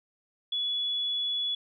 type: tone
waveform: sine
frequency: 3405 Hz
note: G#7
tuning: 42 cents sharp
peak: -27 dBFS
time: 0.52-1.55 s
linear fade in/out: 5 ms
effects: none